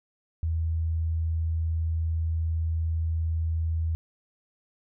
sine tone, 81.3 Hz, E2, 23 cents flat, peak -24 dBFS, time 0.43-3.95 s, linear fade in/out 0 ms, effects none

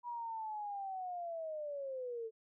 sine linear sweep, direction down, 972 to 438.9 Hz, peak -39 dBFS, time 0.03-2.31 s, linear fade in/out 50 ms, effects none

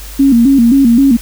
sine tone with vibrato, 253.4 Hz, B3, 45 cents sharp, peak -4 dBFS, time 0.19-1.17 s, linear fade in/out 10 ms, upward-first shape square, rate 3.8 Hz, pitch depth 140 cents each way, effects added 50 Hz sine -27 dBFS peak until 1.21 s + white hiss -32 dBFS RMS until 1.21 s

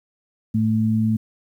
sine tone pair together, 110.26 / 220 Hz, A2 / A3, +4 / 0 cents, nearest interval octave, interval 1196 cents, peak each -21 / -18 dBFS, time 0.54-1.17 s, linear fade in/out 10 ms, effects 9-bit

